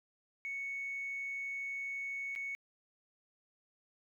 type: tone with dropouts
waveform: sine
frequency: 2217 Hz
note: C#7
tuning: in tune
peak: -36 dBFS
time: 0.45-2.55 s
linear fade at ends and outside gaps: 0 ms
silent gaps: 2.352-2.36 s
effects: tanh soft clip ceiling -33 dBFS + 12-bit